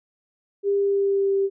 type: tone with pitch glide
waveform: sine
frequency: 400.5 to 392.5 Hz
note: G4 to G4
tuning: +37 to +2 cents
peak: -18 dBFS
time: 0.63-1.5 s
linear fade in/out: 50 ms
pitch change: -35 cents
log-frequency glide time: 0.73-1.35 s
effects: none